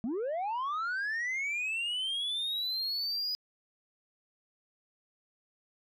sine linear sweep, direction up, 206.6 to 4978 Hz, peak -28 dBFS, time 0.04-3.35 s, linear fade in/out 0 ms, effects tanh soft clip ceiling -30 dBFS

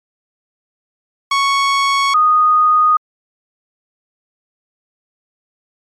sawtooth / sine tone pair in turn, 1108.7 / 1238.5 Hz, C#6 / D#6, 0 / -8 cents, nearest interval major second, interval 192 cents, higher second, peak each -8 dBFS, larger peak neither, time 1.31-2.14 / 2.14-2.97 s, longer neither, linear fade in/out 5 ms, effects low-pass 6000 Hz 12 dB/octave + MP3 96 kbps

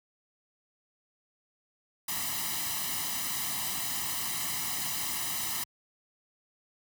white noise with comb filter, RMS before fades -33 dBFS, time 2.08-5.64 s, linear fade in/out 5 ms, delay 1 ms, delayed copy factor +0.8, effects high-pass 80 Hz 12 dB/octave

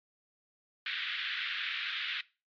white band-pass noise, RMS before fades -36 dBFS, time 0.86-2.21 s, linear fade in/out 2 ms, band 1400 to 3700 Hz, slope 48 dB/octave, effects noise-tail reverb RT60 0.3 s tail -20 dB re dry + MP3 48 kbps

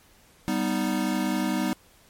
square chord, G augmented, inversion none, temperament equal, 196 / 246.9 / 311.1 Hz, G3 / B3 / D#4, 0 / 0 / 0 cents, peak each -29 dBFS, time 0.48-1.73 s, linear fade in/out 0 ms, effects pink hiss -57 dBFS RMS until 2.09 s + MP3 64 kbps

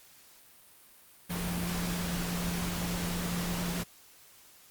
sine tone in noise, 174.61 Hz, F3, in tune, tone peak -33 dBFS, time 1.29-3.84 s, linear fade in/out 20 ms, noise pink, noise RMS -36 dBFS, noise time 1.29-3.84 s, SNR 0 dB, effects white hiss -57 dBFS RMS until 4.7 s + Opus 48 kbps

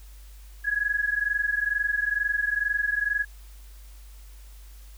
sine tone pair together, 1661.2 / 1683.4 Hz, G#6 / G#6, 0 / +23 cents, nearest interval unison, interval 23 cents, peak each -26 dBFS, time 0.64-3.25 s, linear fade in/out 20 ms, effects added 50 Hz sine -43 dBFS peak until 4.97 s + white hiss -56 dBFS RMS until 4.97 s

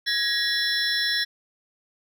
triangle tone cluster, 1668 / 1896 / 3404 / 4025 / 5380 Hz, G#6 / A#6 / G#7 / B7 / E8, +7 / +29 / +42 / +32 / +34 cents, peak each -27 dBFS, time 0.06-1.25 s, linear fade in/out 20 ms, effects none

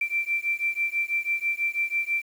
sine beating tone pair, 2345 / 2351.1 Hz, D7 / D7, -3 / +1 cents, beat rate 6.1 Hz, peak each -27 dBFS, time 0.01-2.22 s, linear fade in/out 5 ms, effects 8-bit

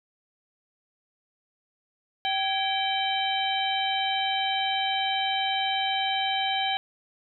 harmonic tone with a mistuned harmonic, 774 Hz, G5, 22 cents flat, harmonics 1 / 2 / 3 / 4 / 5, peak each -27 / -35 / -33 / -29 / -34 dBFS, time 2.25-6.77 s, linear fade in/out 0 ms, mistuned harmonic 2, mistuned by +120 cents, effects none

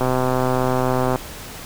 click train, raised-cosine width 1 ms, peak -6 dBFS, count 148, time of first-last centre 0.01-1.158 s, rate 128 Hz, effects pink hiss -35 dBFS RMS until 1.65 s

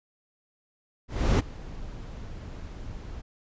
brown noise with ADSR envelope, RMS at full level -17 dBFS, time 1.08-3.22 s, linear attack 310 ms, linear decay 20 ms, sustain -22 dB, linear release 17 ms, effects resampled to 16000 Hz

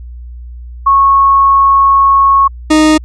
sine / 40% pulse tone pair in turn, 1100 / 309.5 Hz, C#6 / D#4, -14 / -9 cents, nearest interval octave + minor seventh, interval 2195 cents, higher first, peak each -4 dBFS, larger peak neither, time 0.86-2.48 / 2.7-2.98 s, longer first, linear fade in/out 10 ms, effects added 60 Hz sine -25 dBFS peak until 3.04 s + resampled to 22050 Hz

